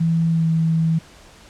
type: tone with pitch glide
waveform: sine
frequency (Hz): 164.8 to 162.34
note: E3 to E3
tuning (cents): 0 to -26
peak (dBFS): -15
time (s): 0-0.99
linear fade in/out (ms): 10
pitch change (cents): -26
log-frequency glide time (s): 0.31-0.46
effects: pink hiss -46 dBFS RMS until 1.49 s + low-pass 8000 Hz 12 dB/octave